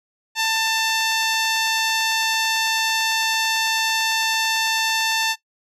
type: tone with low-pass filter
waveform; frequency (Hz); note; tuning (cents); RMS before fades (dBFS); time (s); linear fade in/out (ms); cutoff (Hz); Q
10% pulse; 891; A5; +22; -21; 0.35-5.36; 50; 9200; 1.1
effects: noise-tail reverb RT60 0.1 s tail -19 dB re dry